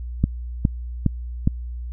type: click train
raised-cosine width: 5 ms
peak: -4 dBFS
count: 4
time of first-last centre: 0.24-1.475 s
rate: 2.43 Hz
effects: added 60 Hz sine -28 dBFS peak until 1.92 s